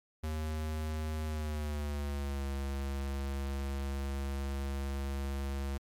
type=tone with pitch glide; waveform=square; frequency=77.78 to 68.89 Hz; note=D#2 to C#2; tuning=0 to -10 cents; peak=-34 dBFS; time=0.23-5.78 s; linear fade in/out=10 ms; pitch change=-210 cents; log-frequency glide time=1.25-2.46 s; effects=MP3 96 kbps